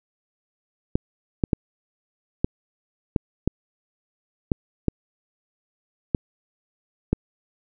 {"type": "clicks", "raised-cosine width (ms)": 3, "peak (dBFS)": -6, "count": 10, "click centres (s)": [0.955, 1.438, 1.532, 2.445, 3.162, 3.476, 4.518, 4.883, 6.148, 7.13], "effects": []}